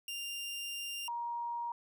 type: tone pair in turn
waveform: sawtooth / sine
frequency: 2794 / 944.6 Hz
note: F7 / A#5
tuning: 0 / +23 cents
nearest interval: octave + perfect fifth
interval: 1877 cents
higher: first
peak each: -35 / -35 dBFS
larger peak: neither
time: 0.08-1.08 / 1.08-1.72 s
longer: first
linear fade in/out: 2 ms
effects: none

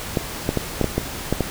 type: clicks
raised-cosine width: 2 ms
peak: -5 dBFS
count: 8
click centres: 0.172 / 0.491 / 0.573 / 0.813 / 0.843 / 0.98 / 1.326 / 1.407 s
effects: pink hiss -31 dBFS RMS until 1.5 s

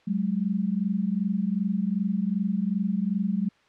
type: tone pair together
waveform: sine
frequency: 187.39 / 210 Hz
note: F#3 / G#3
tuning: +22 / +19 cents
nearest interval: major second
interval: 197 cents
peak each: -26 dBFS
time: 0.07-3.49 s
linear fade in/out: 10 ms
effects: white hiss -61 dBFS RMS until 3.68 s + low-pass 3000 Hz 12 dB/octave

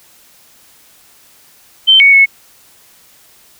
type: tone with pitch steps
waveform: sine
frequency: 3103 / 2226 / 2198 Hz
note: G7 / C#7 / C#7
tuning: -18 / +7 / -15 cents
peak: -3 dBFS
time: 1.87-2.26 s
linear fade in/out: 20 ms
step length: 130 ms
effects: white hiss -46 dBFS RMS until 3.59 s

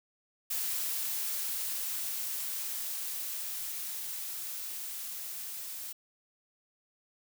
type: noise with level ramp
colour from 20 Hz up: blue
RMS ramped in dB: -33 to -41 dBFS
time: 0.5-5.93 s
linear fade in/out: 10 ms
effects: none

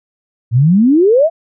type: exponential sweep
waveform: sine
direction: up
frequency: 110 to 691 Hz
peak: -6 dBFS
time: 0.51-1.3 s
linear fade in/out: 50 ms
effects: none

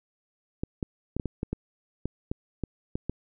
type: clicks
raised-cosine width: 3 ms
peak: -16 dBFS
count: 12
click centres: 0.635 / 0.828 / 1.166 / 1.198 / 1.257 / 1.431 / 1.53 / 2.056 / 2.315 / 2.637 / 2.955 / 3.096 s
effects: none

